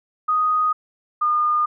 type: tone pair in turn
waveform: sine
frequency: 1245 / 1216.6 Hz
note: D#6 / D#6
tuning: +1 / -39 cents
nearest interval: unison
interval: 40 cents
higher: first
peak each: -16 dBFS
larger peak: neither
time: 0.28-0.73 / 1.21-1.66 s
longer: neither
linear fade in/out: 10 ms
effects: none